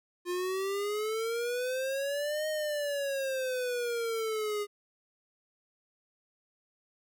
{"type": "exponential two-way sweep", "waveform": "square", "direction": "up then down", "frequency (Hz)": [350.9, 622.3, 409.3], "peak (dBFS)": -31, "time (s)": [0.25, 4.67], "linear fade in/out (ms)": 50, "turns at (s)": 2.48, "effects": []}